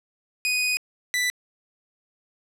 sawtooth tone pair in turn, 2489 / 1982.4 Hz, D#7 / B6, 0 / +6 cents, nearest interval major third, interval 394 cents, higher first, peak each -18 dBFS, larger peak neither, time 0.45-0.77 / 1.14-1.3 s, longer first, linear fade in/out 0 ms, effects low-pass 12000 Hz 12 dB/octave + 9-bit

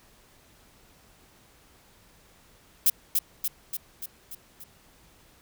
violet noise with echo, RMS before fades -19 dBFS, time 2.86-2.9 s, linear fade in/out 5 ms, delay 290 ms, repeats 6, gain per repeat -4 dB, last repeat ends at 4.64 s, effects pink hiss -58 dBFS RMS until 5.41 s

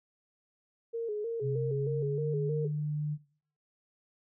sine tone with vibrato, 440 Hz, A4, in tune, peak -31 dBFS, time 0.93-2.68 s, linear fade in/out 20 ms, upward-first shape square, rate 3.2 Hz, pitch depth 81 cents each way
sine tone with pitch glide, 131 to 149.61 Hz, C3 to D3, +2 to +32 cents, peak -30 dBFS, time 1.41-3.18 s, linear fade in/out 50 ms, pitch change +230 cents, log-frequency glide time 1.58-2.36 s
effects noise-tail reverb RT60 0.5 s tail -19 dB re dry

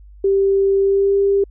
sine tone with pitch glide, 392 to 397.2 Hz, G4 to G4, 0 to +23 cents, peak -12 dBFS, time 0.24-1.44 s, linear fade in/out 5 ms, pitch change +23 cents, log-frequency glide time 0.8-1.16 s, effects added 50 Hz sine -39 dBFS peak until 1.5 s

